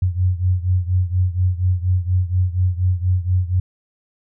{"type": "beating tone pair", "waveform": "sine", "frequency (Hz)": [89.9, 94.1], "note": ["F#2", "F#2"], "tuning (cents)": [-49, 30], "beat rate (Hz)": 4.2, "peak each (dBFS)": [-17, -20], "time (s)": [0.02, 3.6], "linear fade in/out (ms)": 5, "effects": []}